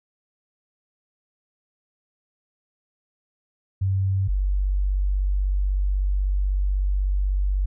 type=tone pair in turn; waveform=sine; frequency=96.2 / 48.1 Hz; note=G2 / G1; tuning=-32 / -32 cents; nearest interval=octave; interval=1200 cents; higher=first; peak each=-19 dBFS; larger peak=neither; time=3.81-4.28 / 4.28-7.66 s; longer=second; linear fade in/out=10 ms; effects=none